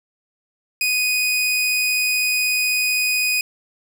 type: tone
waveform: sawtooth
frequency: 2489 Hz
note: D#7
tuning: in tune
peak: -14 dBFS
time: 0.81-3.41 s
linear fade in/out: 2 ms
effects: none